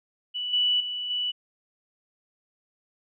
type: tone with level steps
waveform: sine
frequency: 2960 Hz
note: F#7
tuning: in tune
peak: -28 / -20 / -29 / -25 dBFS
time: 0.34-1.32 s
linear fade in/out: 20 ms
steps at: 0.53 / 0.8 / 1.1 s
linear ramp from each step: 5 ms
effects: none